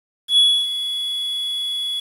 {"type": "tone with ADSR envelope", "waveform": "triangle", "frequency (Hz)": 3382, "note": "G#7", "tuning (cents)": 31, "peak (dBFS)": -8, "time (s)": [0.28, 2], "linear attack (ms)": 97, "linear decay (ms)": 290, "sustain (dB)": -12, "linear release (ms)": 6, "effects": ["resampled to 32000 Hz", "7-bit"]}